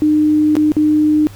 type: tone with dropouts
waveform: sine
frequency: 303.9 Hz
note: D#4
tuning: 41 cents flat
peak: -9 dBFS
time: 0.02-1.27 s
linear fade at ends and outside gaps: 0 ms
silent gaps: 0.554-0.567 / 0.719-0.767 s
effects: added 101 Hz sine -34 dBFS peak until 1.35 s + pink hiss -42 dBFS RMS until 1.35 s